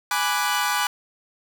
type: chord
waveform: sawtooth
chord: G# half-diminished seventh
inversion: none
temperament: equal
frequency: 830.6 / 987.8 / 1174.7 / 1480 Hz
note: G#5 / B5 / D6 / F#6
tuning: 0 / 0 / 0 / 0 cents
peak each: -23 dBFS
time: 0.11-0.87 s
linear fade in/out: 2 ms
effects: 7-bit